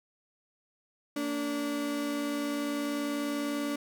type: tone pair together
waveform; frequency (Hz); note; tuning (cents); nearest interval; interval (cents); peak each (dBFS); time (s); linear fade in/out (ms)
35% pulse; 229.2 / 289.4; A#3 / D4; -29 / -25; major third; 404; -37 / -29; 1.16-3.76; 5
effects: none